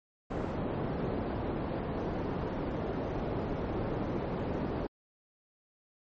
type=low-pass noise; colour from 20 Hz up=white; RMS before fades=-34 dBFS; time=0.3-4.87 s; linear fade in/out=10 ms; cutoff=480 Hz; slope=12 dB/octave; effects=MP3 32 kbps